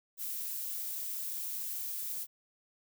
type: noise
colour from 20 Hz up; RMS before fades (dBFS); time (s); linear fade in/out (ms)
violet; -38; 0.17-2.27; 50
effects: none